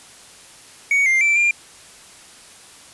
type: tone with pitch steps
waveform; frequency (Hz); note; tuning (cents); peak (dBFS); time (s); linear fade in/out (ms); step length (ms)
triangle; 2239 / 2102 / 2335 / 2394; C#7 / C7 / D7 / D7; +17 / +7 / -11 / +33; -12; 0.91-1.51; 2; 150
effects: white hiss -44 dBFS RMS until 2.93 s + resampled to 24000 Hz